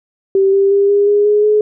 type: tone with pitch steps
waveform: sine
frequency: 388.3 / 393.9 / 399.7 / 405.5 / 411.4 / 417.4 / 423.4 Hz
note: G4 / G4 / G4 / G#4 / G#4 / G#4 / G#4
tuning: -16 / +8 / +34 / -41 / -16 / +9 / +33 cents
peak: -8 dBFS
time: 0.35-1.61 s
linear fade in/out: 2 ms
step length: 180 ms
effects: none